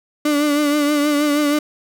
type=tone with vibrato; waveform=35% pulse; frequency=293.7 Hz; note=D4; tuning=in tune; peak=-13 dBFS; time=0.25-1.59 s; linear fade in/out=5 ms; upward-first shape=triangle; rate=6.3 Hz; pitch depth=50 cents each way; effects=none